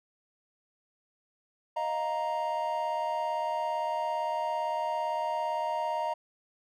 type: chord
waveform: triangle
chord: Eb suspended second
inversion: none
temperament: just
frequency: 622.3 / 700 / 933.4 Hz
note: Eb5 / F5 / Bb5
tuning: 0 / +4 / +2 cents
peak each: -32 / -34 / -29 dBFS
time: 1.76-6.14 s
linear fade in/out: 10 ms
effects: none